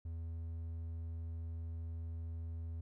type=tone; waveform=triangle; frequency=82.41 Hz; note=E2; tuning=in tune; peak=-38 dBFS; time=0.05-2.81 s; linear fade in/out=5 ms; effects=none